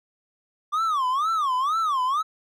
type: tone with vibrato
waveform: triangle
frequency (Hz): 1159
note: D6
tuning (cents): -23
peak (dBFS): -19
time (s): 0.72-2.23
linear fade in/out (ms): 20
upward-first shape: sine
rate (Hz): 2.1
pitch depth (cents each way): 250
effects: none